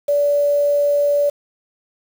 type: tone with quantisation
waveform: sine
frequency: 577 Hz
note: D5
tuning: 31 cents flat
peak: -13 dBFS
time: 0.08-1.3 s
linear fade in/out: 10 ms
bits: 6
effects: none